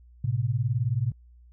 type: beating tone pair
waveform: sine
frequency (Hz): 110 / 129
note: A2 / C3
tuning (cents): 0 / -24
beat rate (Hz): 19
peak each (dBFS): -26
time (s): 0.24-1.12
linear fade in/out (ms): 5
effects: added 60 Hz sine -50 dBFS peak until 1.52 s